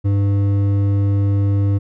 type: tone with hard clipping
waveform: triangle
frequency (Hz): 100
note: G2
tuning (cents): +35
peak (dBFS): -15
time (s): 0.04-1.79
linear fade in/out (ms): 20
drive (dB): 12
effects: none